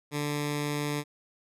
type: tone with notch filter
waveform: 10% pulse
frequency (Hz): 146.83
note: D3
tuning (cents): 0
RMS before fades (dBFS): -31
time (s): 0.11-1.04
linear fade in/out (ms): 50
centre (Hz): 670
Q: 1.5
effects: resampled to 32000 Hz